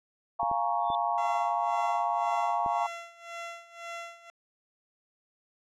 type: chord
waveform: sine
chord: Bb minor seventh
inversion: second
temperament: equal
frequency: 698.5 / 830.6 / 932.3 / 1108.7 Hz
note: F5 / Ab5 / Bb5 / Db6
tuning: 0 / 0 / 0 / 0 cents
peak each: -30 / -32 / -31 / -33 dBFS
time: 0.39-2.87 s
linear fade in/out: 10 ms
type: clicks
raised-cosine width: 2 ms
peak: -28 dBFS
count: 4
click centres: 0.431 / 0.514 / 0.902 / 2.662 s
type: tone with exponential growth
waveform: sine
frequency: 3520 Hz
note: A7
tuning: in tune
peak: -35 dBFS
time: 0.8-0.95 s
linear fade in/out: 1 ms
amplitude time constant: 32 ms
type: tone with tremolo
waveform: 15% pulse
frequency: 680 Hz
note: F5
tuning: 46 cents flat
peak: -30 dBFS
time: 1.18-4.3 s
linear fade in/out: 0 ms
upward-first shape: sine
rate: 1.9 Hz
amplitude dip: 85%
effects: low-pass 6000 Hz 12 dB/octave